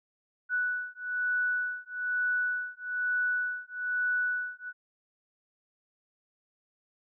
sine beating tone pair, 1480 / 1481.1 Hz, F#6 / F#6, 0 / +1 cents, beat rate 1.1 Hz, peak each -31 dBFS, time 0.49-4.73 s, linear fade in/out 50 ms, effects none

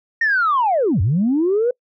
sine linear two-way sweep, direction down then up, 1862 to 81.7 to 504 Hz, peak -13 dBFS, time 0.21-1.71 s, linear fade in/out 5 ms, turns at 1.01 s, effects noise-tail reverb RT60 0.1 s tail -26 dB re dry + tanh soft clip ceiling -10 dBFS

